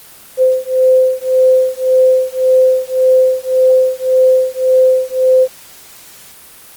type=beating tone pair; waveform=sine; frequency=515 / 516.8 Hz; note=C5 / C5; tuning=-28 / -21 cents; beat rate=1.8 Hz; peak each=-11 dBFS; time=0.37-5.48 s; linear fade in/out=50 ms; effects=white hiss -38 dBFS RMS until 6.76 s + Opus 24 kbps